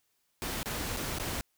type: noise with dropouts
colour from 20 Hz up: pink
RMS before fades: -35 dBFS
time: 0.42-1.41 s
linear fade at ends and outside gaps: 0 ms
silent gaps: 0.63-0.658 / 0.965-0.97 / 1.185-1.198 s
effects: white hiss -75 dBFS RMS until 1.57 s